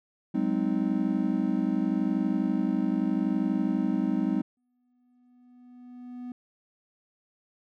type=chord; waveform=triangle; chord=Ab dominant seventh; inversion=third; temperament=just; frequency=186.89 / 207.7 / 259.6 / 311.5 Hz; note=Gb3 / Ab3 / C4 / Eb4; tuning=+18 / 0 / -13 / +2 cents; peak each=-29 / -27 / -27 / -28 dBFS; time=0.34-4.42 s; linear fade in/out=10 ms
type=tone with exponential growth; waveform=triangle; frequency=246.9 Hz; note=B3; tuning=in tune; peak=-32 dBFS; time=4.57-6.32 s; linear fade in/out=2 ms; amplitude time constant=380 ms
effects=none